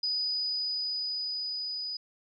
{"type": "tone with level ramp", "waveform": "sine", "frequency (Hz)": 4966, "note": "D#8", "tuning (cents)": -4, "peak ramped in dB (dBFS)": [-27, -33], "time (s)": [0.03, 1.97], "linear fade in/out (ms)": 5, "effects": []}